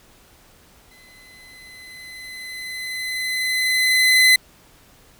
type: tone with exponential growth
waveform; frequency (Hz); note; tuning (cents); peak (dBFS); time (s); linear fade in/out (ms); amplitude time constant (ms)
30% pulse; 2028; B6; +45; -7; 0.91-4.36; 5; 750
effects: pink hiss -52 dBFS RMS until 5.19 s